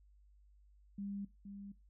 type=tone with echo; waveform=sine; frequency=200 Hz; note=G3; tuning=35 cents sharp; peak=-40 dBFS; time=0.98-1.25 s; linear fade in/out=5 ms; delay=470 ms; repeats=1; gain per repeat=-7 dB; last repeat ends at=1.72 s; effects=noise-tail reverb RT60 0.2 s tail -17 dB re dry + added 50 Hz sine -62 dBFS peak until 1.89 s